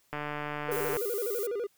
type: click train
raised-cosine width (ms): 0.5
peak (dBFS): -20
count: 125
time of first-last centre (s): 0.13-0.968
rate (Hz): 148
type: tone with vibrato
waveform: triangle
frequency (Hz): 440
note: A4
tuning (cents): 0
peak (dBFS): -28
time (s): 0.68-1.67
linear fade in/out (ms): 10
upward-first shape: square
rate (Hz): 12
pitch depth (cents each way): 150
type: noise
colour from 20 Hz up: violet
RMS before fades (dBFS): -38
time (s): 0.71-1.47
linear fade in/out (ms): 10
effects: white hiss -68 dBFS RMS until 1.77 s